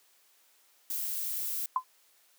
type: noise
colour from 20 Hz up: violet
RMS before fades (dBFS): -34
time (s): 0.9-1.66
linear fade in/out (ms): 2
type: tone with exponential decay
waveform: sine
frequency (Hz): 1026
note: C6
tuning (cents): -34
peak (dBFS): -20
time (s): 1.76-1.84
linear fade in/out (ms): 2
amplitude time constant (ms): 16
effects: white hiss -65 dBFS RMS until 2.38 s + high-pass 400 Hz 12 dB/octave